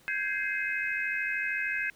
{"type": "chord", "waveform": "sine", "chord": "Ab major seventh", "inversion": "third", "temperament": "equal with one note detuned", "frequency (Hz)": [1568, 1661.2, 2093, 2550], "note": ["G6", "Ab6", "C7", "Eb7"], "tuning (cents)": [0, 0, 0, 42], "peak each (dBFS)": -34, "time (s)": [0.08, 1.9], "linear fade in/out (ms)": 0, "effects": ["pink hiss -60 dBFS RMS until 1.95 s"]}